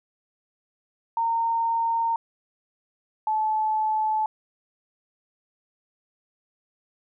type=tone pair in turn; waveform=sine; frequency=918 / 866.5 Hz; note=A#5 / A5; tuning=-27 / -27 cents; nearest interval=minor second; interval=100 cents; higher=first; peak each=-21 dBFS; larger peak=neither; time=1.17-2.16 / 3.27-4.26 s; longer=neither; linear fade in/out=2 ms; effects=none